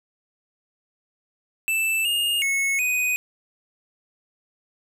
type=tone with pitch steps; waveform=square; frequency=2646 / 2836 / 2194 / 2494 Hz; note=E7 / F7 / C#7 / D#7; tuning=+6 / +26 / -18 / +3 cents; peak=-21 dBFS; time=1.68-3.16 s; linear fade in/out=0 ms; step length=370 ms; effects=none